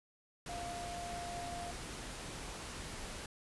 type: tone in noise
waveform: sine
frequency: 698.5 Hz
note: F5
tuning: in tune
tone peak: -42 dBFS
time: 0.49-1.71 s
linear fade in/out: 2 ms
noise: pink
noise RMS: -45 dBFS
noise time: 0.46-3.26 s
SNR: 0 dB
effects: resampled to 24000 Hz